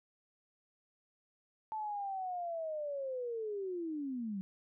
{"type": "linear sweep", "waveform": "sine", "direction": "down", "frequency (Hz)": [880, 186.1], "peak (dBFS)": -36, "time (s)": [1.72, 4.41], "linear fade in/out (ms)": 0, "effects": []}